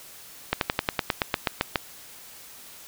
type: slowing click train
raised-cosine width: 0.3 ms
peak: -5 dBFS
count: 12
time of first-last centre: 0.53-1.758 s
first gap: 82 ms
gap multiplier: 1.06
effects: white hiss -46 dBFS RMS until 2.87 s